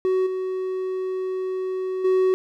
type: tone with level steps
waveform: triangle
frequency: 373.9 Hz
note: F#4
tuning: 18 cents sharp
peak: -16 / -22 / -14 dBFS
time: 0.05-2.34 s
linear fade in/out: 0 ms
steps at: 0.26 / 2.04 s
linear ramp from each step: 10 ms
effects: none